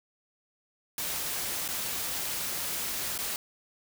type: noise with dropouts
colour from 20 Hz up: white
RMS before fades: -33 dBFS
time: 0.98-3.36 s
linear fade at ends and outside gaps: 1 ms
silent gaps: 1.679-1.687 / 3.178-3.188 s
effects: none